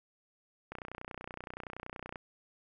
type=click train; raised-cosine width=0.5 ms; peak=-26 dBFS; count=45; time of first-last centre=0.72-2.158 s; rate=30.6 Hz; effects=none